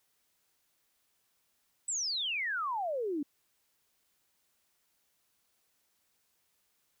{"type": "exponential sweep", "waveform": "sine", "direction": "down", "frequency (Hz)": [8150, 275.2], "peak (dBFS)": -31, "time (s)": [1.88, 3.23], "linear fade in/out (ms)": 5, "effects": ["white hiss -75 dBFS RMS until 7 s"]}